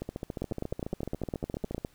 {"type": "two click trains", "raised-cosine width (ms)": 2, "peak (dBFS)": [-21, -18], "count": [26, 15], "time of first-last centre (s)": [[0.02, 1.781], [0.42, 1.849]], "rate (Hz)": [14.2, 9.8], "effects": ["pink hiss -63 dBFS RMS until 1.94 s"]}